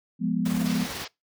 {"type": "chord", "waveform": "sine", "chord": "F diminished", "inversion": "none", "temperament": "equal", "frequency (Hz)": [174.61, 207.7, 246.9], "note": ["F3", "Ab3", "Cb4"], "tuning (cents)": [0, 0, 0], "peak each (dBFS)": -27, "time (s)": [0.19, 0.87], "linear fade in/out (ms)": 50}
{"type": "noise with tremolo", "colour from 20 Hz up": "pink", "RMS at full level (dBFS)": -34, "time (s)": [0.45, 1.05], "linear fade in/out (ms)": 10, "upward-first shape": "sine", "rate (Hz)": 20, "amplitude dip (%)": 40}
{"type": "band-pass noise", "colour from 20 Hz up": "white", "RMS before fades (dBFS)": -39, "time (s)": [0.65, 1.08], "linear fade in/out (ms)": 10, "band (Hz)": [360, 5800], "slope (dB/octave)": 48}
{"effects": ["noise-tail reverb RT60 0.2 s tail -23 dB re dry", "high-pass 80 Hz 12 dB/octave"]}